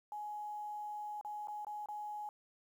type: tone with dropouts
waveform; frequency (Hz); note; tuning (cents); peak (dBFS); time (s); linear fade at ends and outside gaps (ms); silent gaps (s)
sine; 838; G#5; +15; -40; 0.12-2.29; 1; 1.212-1.248 / 1.473-1.483 / 1.648-1.668 / 1.859-1.886
effects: 11-bit